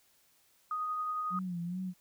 sine tone with tremolo, 1244.5 Hz, D#6, in tune, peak -31 dBFS, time 0.71-1.39 s, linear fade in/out 2 ms, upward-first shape triangle, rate 11 Hz, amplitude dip 25%
sine tone with vibrato, 178.7 Hz, F3, 40 cents sharp, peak -34 dBFS, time 1.3-1.94 s, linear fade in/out 50 ms, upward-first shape sine, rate 2.4 Hz, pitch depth 80 cents each way
effects white hiss -68 dBFS RMS until 2 s

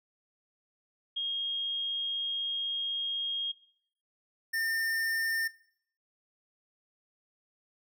sine / square tone pair in turn, 3252 / 1807.8 Hz, G#7 / A6, -37 / +46 cents, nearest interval minor seventh, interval 1017 cents, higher first, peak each -30 / -30 dBFS, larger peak neither, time 1.16-3.52 / 4.53-5.48 s, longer first, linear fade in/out 10 ms, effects noise-tail reverb RT60 0.6 s tail -18 dB re dry

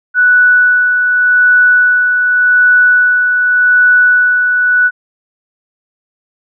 sine tone with tremolo, 1480 Hz, F#6, in tune, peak -4 dBFS, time 0.14-4.91 s, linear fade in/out 50 ms, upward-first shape sine, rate 0.86 Hz, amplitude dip 40%, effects none

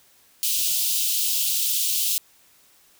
white high-pass noise, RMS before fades -23 dBFS, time 0.43-2.18 s, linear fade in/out 0 ms, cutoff 2800 Hz, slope 48 dB/octave, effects white hiss -57 dBFS RMS until 2.99 s

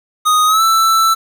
square tone with pitch glide, 1244.5 to 1326.1 Hz, D#6 to E6, 0 to +10 cents, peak -10 dBFS, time 0.25-1.15 s, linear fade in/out 20 ms, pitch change +110 cents, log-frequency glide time 0.46-0.62 s, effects 7-bit

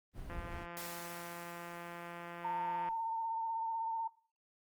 brown noise, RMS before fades -45 dBFS, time 0.13-0.67 s, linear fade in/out 50 ms
click train, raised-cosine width 0.5 ms, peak -32 dBFS, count 446, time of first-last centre 0.3-2.887 s, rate 172 Hz
white noise with exponential decay, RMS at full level -45 dBFS, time 0.77-3.26 s, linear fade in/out 0 ms, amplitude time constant 540 ms
sine tone with vibrato, 904 Hz, A5, 47 cents sharp, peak -34 dBFS, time 2.44-4.08 s, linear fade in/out 10 ms, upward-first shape sine, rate 16 Hz, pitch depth 25 cents each way
effects noise-tail reverb RT60 0.4 s tail -18 dB re dry + Opus 32 kbps

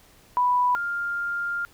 sine tone pair in turn, 987.8 / 1400.3 Hz, B5 / F6, 0 / +4 cents, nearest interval tritone, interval 604 cents, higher second, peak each -18 / -25 dBFS, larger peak first, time 0.37-0.75 / 0.75-1.65 s, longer second, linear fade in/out 0 ms, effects pink hiss -55 dBFS RMS until 1.73 s

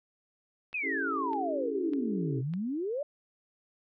click train, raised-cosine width 0.3 ms, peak -33 dBFS, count 4, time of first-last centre 0.73-2.537 s, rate 1.66 Hz
sine exponential two-way sweep, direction down then up, 2602 to 123.47 to 607 Hz, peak -30 dBFS, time 0.74-3.03 s, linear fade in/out 5 ms, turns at 2.4 s
sine chord, A dominant seventh, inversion first, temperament equal with one note detuned, 277.2 / 329.6 / 392 / 432.4 Hz, C#4 / E4 / G4 / A4, 0 / 0 / 0 / -30 cents, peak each -36 / -38 / -39 / -40 dBFS, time 0.82-2.43 s, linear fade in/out 50 ms
effects none

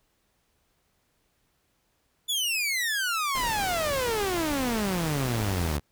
sawtooth exponential sweep, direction down, 3520 to 70.2 Hz, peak -22 dBFS, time 2.28-5.8 s, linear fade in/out 20 ms
pink noise, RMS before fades -35 dBFS, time 3.35-5.77 s, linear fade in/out 2 ms
effects pink hiss -71 dBFS RMS until 5.91 s

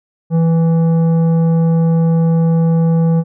sine tone with tanh clipping, 164.8 Hz, E3, in tune, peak -11 dBFS, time 0.3-3.24 s, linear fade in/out 50 ms, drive 10 dB, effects none

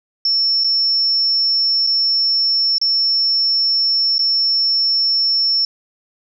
sine tone with dropouts, 5400 Hz, E8, 41 cents sharp, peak -13 dBFS, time 0.25-5.65 s, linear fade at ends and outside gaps 2 ms, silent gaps 0.638-0.643 / 1.867-1.871 / 2.783-2.814 / 4.182-4.191 s, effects none

